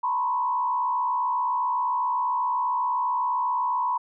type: tone with frequency modulation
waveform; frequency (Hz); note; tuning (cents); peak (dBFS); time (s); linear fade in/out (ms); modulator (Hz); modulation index
sine; 987.8; B5; 0; -22; 0.03-3.98; 10; 67.6; 0.89
effects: none